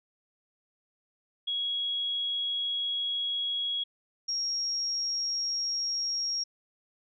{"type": "tone pair in turn", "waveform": "sine", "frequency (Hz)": [3322, 5587], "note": ["G#7", "F8"], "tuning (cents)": [0, 0], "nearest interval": "major sixth", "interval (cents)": 900, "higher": "second", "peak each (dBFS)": -28, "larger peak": "neither", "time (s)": [[1.47, 3.84], [4.28, 6.44]], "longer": "first", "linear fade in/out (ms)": 10, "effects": []}